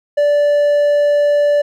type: tone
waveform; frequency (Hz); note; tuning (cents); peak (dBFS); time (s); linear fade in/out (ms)
triangle; 583; D5; -13; -8; 0.17-1.62; 10
effects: none